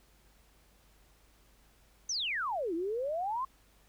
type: exponential two-way sweep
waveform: sine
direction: down then up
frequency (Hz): 6400 to 318.8 to 1090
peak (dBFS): -31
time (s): 2.09-3.45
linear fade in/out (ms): 5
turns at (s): 2.74
effects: added 50 Hz sine -64 dBFS peak until 3.88 s + pink hiss -66 dBFS RMS until 3.88 s